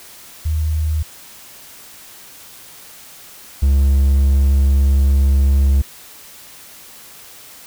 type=tone pair in turn; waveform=sine / triangle; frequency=77.78 / 68.58 Hz; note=D#2 / C#2; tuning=0 / -18 cents; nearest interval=major second; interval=218 cents; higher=first; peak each=-15 / -8 dBFS; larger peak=second; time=0.45-1.03 / 3.62-5.82 s; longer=second; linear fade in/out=10 ms; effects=white hiss -40 dBFS RMS until 7.66 s